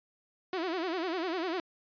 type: tone with vibrato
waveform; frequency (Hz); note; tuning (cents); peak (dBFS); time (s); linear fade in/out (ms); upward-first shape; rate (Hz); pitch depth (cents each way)
sawtooth; 349.2; F4; 0; -27; 0.53-1.6; 2; sine; 10; 160
effects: resampled to 11025 Hz